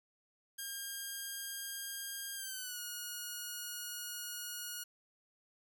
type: tone with pitch glide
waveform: 5% pulse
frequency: 1612 to 1444.4 Hz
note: G6 to F#6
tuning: +48 to -42 cents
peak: -30 dBFS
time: 0.58-4.84 s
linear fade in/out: 10 ms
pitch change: -190 cents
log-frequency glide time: 2.35-2.8 s
effects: none